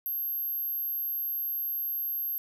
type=tone; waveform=sine; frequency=12530 Hz; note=G9; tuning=2 cents flat; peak=-29 dBFS; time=0.06-2.38 s; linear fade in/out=0 ms; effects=none